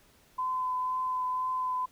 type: tone with vibrato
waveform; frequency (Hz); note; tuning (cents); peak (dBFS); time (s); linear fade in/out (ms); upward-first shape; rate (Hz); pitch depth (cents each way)
sine; 1017; C6; -50; -28; 0.38-1.86; 10; triangle; 2; 14
effects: pink hiss -62 dBFS RMS until 1.91 s

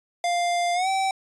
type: tone with pitch glide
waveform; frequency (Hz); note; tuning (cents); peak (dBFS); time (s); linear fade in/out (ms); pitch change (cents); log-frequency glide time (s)
square; 698.5 to 770.6; F5 to G5; 0 to -30; -22; 0.24-1.11; 2; +170; 0.74-0.88
effects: resampled to 22050 Hz

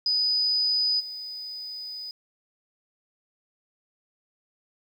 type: tone with level steps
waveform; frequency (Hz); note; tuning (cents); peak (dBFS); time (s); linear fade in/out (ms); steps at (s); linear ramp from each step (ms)
sine; 4978; D#8; 0; -21 / -34; 0.06-2.11; 2; 0.99; 20
effects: 9-bit

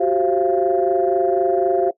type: tone cluster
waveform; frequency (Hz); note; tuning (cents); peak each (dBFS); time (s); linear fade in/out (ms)
sine; 363.9 / 387.9 / 531 / 688; F#4 / G4 / C5 / F5; -29 / -18 / +25 / -26; -20 / -19 / -23 / -19; 0-1.91; 10
effects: noise-tail reverb RT60 0.1 s tail -18 dB re dry + tanh soft clip ceiling -7 dBFS

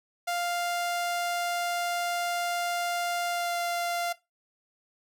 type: tone with pitch glide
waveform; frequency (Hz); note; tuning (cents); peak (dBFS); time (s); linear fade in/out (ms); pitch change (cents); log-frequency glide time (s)
sawtooth; 698.5 to 694.1; F5 to F5; 0 to -11; -24; 0.27-4.13; 10; -11; 3.29-3.57
effects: noise-tail reverb RT60 0.2 s tail -17 dB re dry

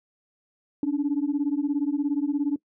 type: beating tone pair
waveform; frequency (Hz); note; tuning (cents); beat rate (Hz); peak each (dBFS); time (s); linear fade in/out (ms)
sine; 280 / 297; C#4 / D4; +18 / +20; 17; -24; 0.83-2.56; 2
effects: noise-tail reverb RT60 0.1 s tail -21 dB re dry + tanh soft clip ceiling -17 dBFS

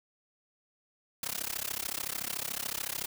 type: noise with amplitude modulation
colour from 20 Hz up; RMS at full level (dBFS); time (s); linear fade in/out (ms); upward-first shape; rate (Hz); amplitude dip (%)
white; -32; 1.23-3.06; 2; sine; 33.7; 100
effects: none

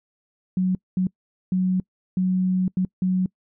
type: tone bursts at uneven times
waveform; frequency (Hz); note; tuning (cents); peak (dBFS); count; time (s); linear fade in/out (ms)
sine; 185; F#3; 0; -18; 6; 0.57-0.75 / 0.97-1.07 / 1.52-1.8 / 2.17-2.68 / 2.77-2.85 / 3.02-3.26; 2
effects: noise-tail reverb RT60 0.1 s tail -25 dB re dry

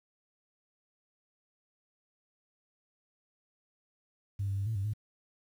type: tone with pitch steps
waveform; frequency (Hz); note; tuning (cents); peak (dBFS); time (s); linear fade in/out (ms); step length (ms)
sine; 99.7 / 98.4 / 99.1 / 111.8 / 97.9 / 106.6; G2 / G2 / G2 / A2 / G2 / G#2; +30 / +7 / +19 / +28 / -2 / +46; -29; 4.39-4.936; 10; 91
effects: tanh soft clip ceiling -25 dBFS + 10-bit

